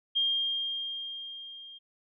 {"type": "tone with level ramp", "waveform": "sine", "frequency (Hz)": 3212, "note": "G7", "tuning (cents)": 41, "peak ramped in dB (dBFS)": [-23, -45], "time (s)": [0.15, 1.79], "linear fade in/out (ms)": 20, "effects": []}